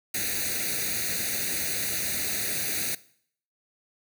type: noise with comb filter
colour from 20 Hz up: white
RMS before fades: -29 dBFS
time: 0.14-2.95 s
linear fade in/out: 5 ms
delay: 0.47 ms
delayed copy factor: +0.9
effects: noise-tail reverb RT60 0.6 s tail -19 dB re dry + high-pass 60 Hz 12 dB/octave